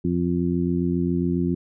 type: harmonic tone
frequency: 87.31 Hz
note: F2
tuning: in tune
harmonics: 1 / 2 / 3 / 4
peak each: -30 / -23 / -25 / -27 dBFS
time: 0.04-1.55 s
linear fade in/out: 10 ms
effects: none